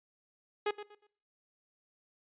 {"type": "tone with echo", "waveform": "sawtooth", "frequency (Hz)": 416.9, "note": "G#4", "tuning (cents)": 7, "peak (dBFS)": -25, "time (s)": [0.66, 0.71], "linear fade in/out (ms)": 5, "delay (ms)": 120, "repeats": 3, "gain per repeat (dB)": -12, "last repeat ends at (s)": 1.07, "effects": ["noise-tail reverb RT60 0.6 s tail -22 dB re dry", "resampled to 8000 Hz"]}